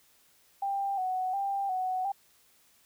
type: tone with vibrato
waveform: sine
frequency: 767 Hz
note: G5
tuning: 38 cents flat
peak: -28 dBFS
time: 0.62-2.12 s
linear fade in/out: 5 ms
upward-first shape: square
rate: 1.4 Hz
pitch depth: 55 cents each way
effects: white hiss -64 dBFS RMS until 2.85 s